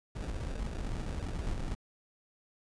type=noise with sample-and-hold; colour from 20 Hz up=brown; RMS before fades=-36 dBFS; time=0.15-1.75 s; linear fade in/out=10 ms; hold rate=1050 Hz; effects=resampled to 22050 Hz